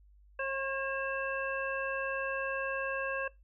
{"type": "harmonic tone with a mistuned harmonic", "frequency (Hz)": 540, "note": "C#5", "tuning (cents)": -45, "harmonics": [1, 2, 3, 5], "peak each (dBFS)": [-35, -40, -36, -40], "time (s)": [0.39, 3.28], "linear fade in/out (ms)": 5, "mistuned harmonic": 5, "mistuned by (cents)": -25, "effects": ["noise-tail reverb RT60 0.2 s tail -21 dB re dry", "added 50 Hz sine -57 dBFS peak until 3.43 s"]}